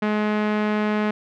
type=tone with low-pass filter; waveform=sawtooth; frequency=211.5 Hz; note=G#3; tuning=32 cents sharp; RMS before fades=-22 dBFS; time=0.02-1.11 s; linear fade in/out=5 ms; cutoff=2200 Hz; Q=1.2; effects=none